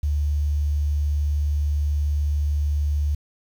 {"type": "tone with quantisation", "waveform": "sine", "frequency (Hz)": 73.42, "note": "D2", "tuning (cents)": 0, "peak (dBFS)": -19, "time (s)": [0.03, 3.15], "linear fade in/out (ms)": 5, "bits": 8, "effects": []}